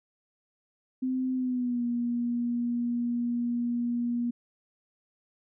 sine tone with pitch glide, 257.8 to 239.2 Hz, C4 to A#3, -26 to +45 cents, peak -26 dBFS, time 1.02-4.31 s, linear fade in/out 10 ms, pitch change -129 cents, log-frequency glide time 1.34-1.84 s, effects none

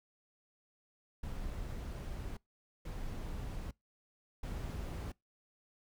brown noise bursts at uneven times, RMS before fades -41 dBFS, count 3, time 1.23-2.37 / 2.85-3.71 / 4.43-5.12 s, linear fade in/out 5 ms, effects noise-tail reverb RT60 0.2 s tail -25 dB re dry

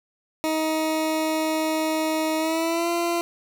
20% pulse tone with pitch glide, 315.3 to 341.9 Hz, D#4 to F4, +23 to -37 cents, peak -17 dBFS, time 0.44-3.21 s, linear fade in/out 0 ms, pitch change +140 cents, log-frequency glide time 2.38-2.89 s, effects none

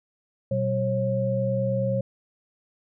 sine tone cluster, 122.3 / 191.8 / 542 Hz, B2 / G3 / C#5, -16 / -37 / -39 cents, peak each -26 / -29 / -25 dBFS, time 0.51-2.01 s, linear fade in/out 5 ms, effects none

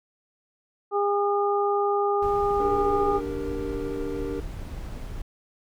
harmonic tone, 406 Hz, G#4, 39 cents flat, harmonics 1 / 2 / 3, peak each -23 / -26 / -28 dBFS, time 0.91-3.21 s, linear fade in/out 50 ms
brown noise, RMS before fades -35 dBFS, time 2.22-5.22 s, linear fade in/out 5 ms
triangle chord, G minor, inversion second, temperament equal, 293.7 / 392 / 466.2 Hz, D4 / G4 / Bb4, 0 / 0 / 0 cents, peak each -31 dBFS, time 2.6-4.4 s, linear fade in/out 2 ms
effects none

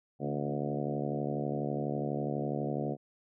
harmonic tone with a mistuned harmonic, 72.1 Hz, D2, 31 cents flat, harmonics 2 / 3 / 4 / 5 / 6 / 7 / 8 / 9 / 10, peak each -36 / -38 / -39 / -40 / -41 / -41 / -42 / -43 / -43 dBFS, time 0.19-2.97 s, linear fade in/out 50 ms, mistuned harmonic 3, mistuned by +37 cents, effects none

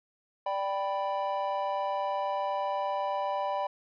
triangle chord, G major, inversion second, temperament equal, 587.3 / 784 / 987.8 Hz, D5 / G5 / B5, 0 / 0 / 0 cents, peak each -31 dBFS, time 0.46-3.67 s, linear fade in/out 5 ms, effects resampled to 11025 Hz

